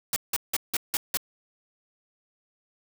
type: noise bursts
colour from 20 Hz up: white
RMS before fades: -26 dBFS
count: 6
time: 0.13-1.172 s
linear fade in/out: 2 ms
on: 32 ms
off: 170 ms
effects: none